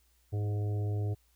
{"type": "harmonic tone with a mistuned harmonic", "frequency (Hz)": 103.83, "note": "G#2", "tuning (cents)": 0, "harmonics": [1, 3, 4, 5, 6, 7], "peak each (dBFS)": [-29, -45, -43, -52, -52, -51], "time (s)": [0.32, 1.15], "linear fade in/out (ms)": 20, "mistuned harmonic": 3, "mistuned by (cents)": 17, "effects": ["added 60 Hz sine -67 dBFS peak until 1.35 s", "white hiss -71 dBFS RMS until 1.35 s"]}